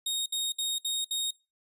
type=tone bursts; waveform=sawtooth; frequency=3729 Hz; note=A#7; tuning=in tune; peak=-25 dBFS; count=5; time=0.06-1.308 s; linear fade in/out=5 ms; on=200 ms; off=62 ms; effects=noise-tail reverb RT60 0.3 s tail -26 dB re dry + resampled to 32000 Hz